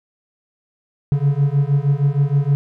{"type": "beating tone pair", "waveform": "triangle", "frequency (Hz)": [138.59, 144.99], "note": ["C#3", "D3"], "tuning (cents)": [0, -22], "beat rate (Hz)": 6.4, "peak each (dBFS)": -15, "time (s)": [1.12, 2.55], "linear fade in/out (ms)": 0, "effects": []}